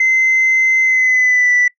sine tone with pitch glide, 2063 to 1974.4 Hz, C7 to B6, -25 to -1 cents, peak -8 dBFS, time 0-1.68 s, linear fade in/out 5 ms, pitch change -76 cents, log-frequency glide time 0.82-1.53 s, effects noise-tail reverb RT60 0.1 s tail -22 dB re dry + tanh soft clip ceiling -7 dBFS

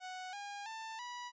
sawtooth tone with pitch steps, 740 / 811.7 / 890.2 / 976.4 Hz, F#5 / G#5 / A5 / B5, 0 / -40 / +20 / -20 cents, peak -39 dBFS, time 0-1.32 s, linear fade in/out 50 ms, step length 330 ms, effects resampled to 16000 Hz

